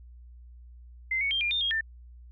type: tone with pitch steps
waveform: sine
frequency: 2074 / 2222 / 3183 / 2405 / 3624 / 3260 / 1788 Hz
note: C7 / C#7 / G7 / D7 / A#7 / G#7 / A6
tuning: -16 / +4 / +26 / +41 / -50 / -33 / +27 cents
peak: -25 dBFS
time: 1.11-1.81 s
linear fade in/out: 5 ms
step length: 100 ms
effects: added 60 Hz sine -46 dBFS peak until 2.31 s